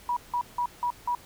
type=tone bursts; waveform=sine; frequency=969 Hz; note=B5; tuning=33 cents flat; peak=-24 dBFS; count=5; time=0.09-1.15 s; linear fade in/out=2 ms; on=76 ms; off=170 ms; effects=pink hiss -51 dBFS RMS until 1.25 s